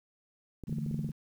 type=clicks; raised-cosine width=3 ms; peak=-29 dBFS; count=10; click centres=0.637 / 0.695 / 0.727 / 0.785 / 0.863 / 0.912 / 0.944 / 0.992 / 1.045 / 1.091 s
type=chord; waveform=sine; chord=D suspended second; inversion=none; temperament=just; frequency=146.83 / 165.19 / 220.2 Hz; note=D3 / E3 / A3; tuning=0 / +4 / +2 cents; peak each=-35 / -38 / -37 dBFS; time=0.67-1.12 s; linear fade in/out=20 ms
effects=10-bit